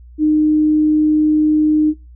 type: tone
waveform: sine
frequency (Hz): 306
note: D#4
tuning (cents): -29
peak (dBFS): -10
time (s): 0.18-1.94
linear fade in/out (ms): 50
effects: noise-tail reverb RT60 0.2 s tail -19 dB re dry + added 60 Hz sine -37 dBFS peak until 2.15 s